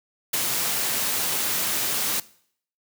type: noise with ADSR envelope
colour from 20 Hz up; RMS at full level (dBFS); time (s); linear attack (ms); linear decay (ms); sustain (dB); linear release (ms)
white; -22; 0.33-2.2; 10; 18; -3; 3
effects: noise-tail reverb RT60 0.6 s tail -20 dB re dry + high-pass 100 Hz 12 dB/octave